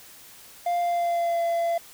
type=tone with pitch glide; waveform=triangle; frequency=698.5 to 679 Hz; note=F5 to F5; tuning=0 to -49 cents; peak=-20 dBFS; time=0.66-1.78 s; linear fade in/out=5 ms; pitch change=-49 cents; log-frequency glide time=0.79-1.43 s; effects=white hiss -48 dBFS RMS until 1.93 s